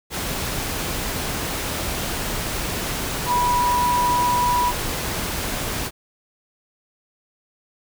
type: tone in noise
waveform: sine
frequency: 978 Hz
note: B5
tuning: 17 cents flat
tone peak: -17 dBFS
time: 3.26-4.73 s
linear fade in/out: 50 ms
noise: pink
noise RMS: -26 dBFS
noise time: 0.1-5.91 s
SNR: +6 dB
effects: none